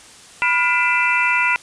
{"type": "tone cluster", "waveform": "sine", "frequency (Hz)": [987, 1423, 2015, 2373, 2664], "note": ["B5", "F6", "B6", "D7", "E7"], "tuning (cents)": [-1, 32, 34, 17, 18], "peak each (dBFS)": -21, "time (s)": [0.42, 1.56], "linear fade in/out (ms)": 0, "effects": ["white hiss -43 dBFS RMS until 1.62 s", "resampled to 22050 Hz"]}